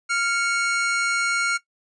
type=tone pair together; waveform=45% pulse; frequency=1393.5 / 2217 Hz; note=F6 / C#7; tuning=-4 / 0 cents; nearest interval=minor sixth; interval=804 cents; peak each=-22 / -25 dBFS; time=0.09-1.58 s; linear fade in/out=20 ms; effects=noise-tail reverb RT60 0.1 s tail -17 dB re dry + resampled to 22050 Hz